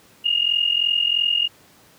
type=tone pair together; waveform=sine; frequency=2823 / 2866 Hz; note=F7 / F7; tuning=+18 / +44 cents; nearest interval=unison; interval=26 cents; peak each=-20 dBFS; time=0.24-1.48 s; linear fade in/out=20 ms; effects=pink hiss -52 dBFS RMS until 1.98 s + high-pass 100 Hz 12 dB/octave